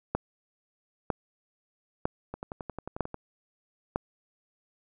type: two click trains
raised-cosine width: 1 ms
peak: -12 / -22 dBFS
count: 5 / 10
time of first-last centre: 0.15-3.96 / 2.34-3.144 s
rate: 1.05 / 11.2 Hz
effects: none